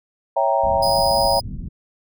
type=chord; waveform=sine; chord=C# diminished seventh; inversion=none; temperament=equal; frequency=554.4 / 659.3 / 784 / 932.3 Hz; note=C#5 / E5 / G5 / Bb5; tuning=0 / 0 / 0 / 0 cents; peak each=-21 dBFS; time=0.36-1.4 s; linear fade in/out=10 ms
type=low-pass noise; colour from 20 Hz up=pink; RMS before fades=-30 dBFS; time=0.63-1.69 s; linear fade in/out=10 ms; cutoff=220 Hz; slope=24 dB/octave
type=tone; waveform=40% pulse; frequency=4978 Hz; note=D#8; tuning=in tune; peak=-21 dBFS; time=0.82-1.41 s; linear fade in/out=10 ms
effects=none